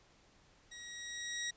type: tone with level ramp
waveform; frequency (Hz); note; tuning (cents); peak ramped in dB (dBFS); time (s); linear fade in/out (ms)
15% pulse; 1903; A#6; +35; -42 to -29; 0.71-1.51; 10
effects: pink hiss -66 dBFS RMS until 1.56 s + resampled to 16000 Hz